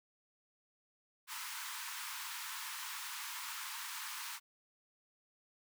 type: high-pass noise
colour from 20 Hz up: pink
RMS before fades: -44 dBFS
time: 1.27-4.4 s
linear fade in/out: 50 ms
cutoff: 890 Hz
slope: 96 dB/octave
effects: none